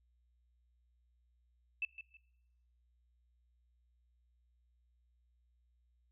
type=tone with echo; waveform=sine; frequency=2637 Hz; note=E7; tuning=in tune; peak=-33 dBFS; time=1.82-1.85 s; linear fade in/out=2 ms; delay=160 ms; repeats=2; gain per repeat=-11 dB; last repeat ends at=2.17 s; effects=noise-tail reverb RT60 1.0 s tail -23 dB re dry + added 60 Hz sine -70 dBFS peak until 6.11 s